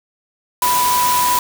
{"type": "tone in noise", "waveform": "sine", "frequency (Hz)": 987.8, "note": "B5", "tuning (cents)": 0, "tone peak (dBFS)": -14, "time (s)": [0.62, 1.39], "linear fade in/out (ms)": 2, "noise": "white", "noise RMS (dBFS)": -20, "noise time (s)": [0.62, 1.39], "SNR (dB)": 3, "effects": []}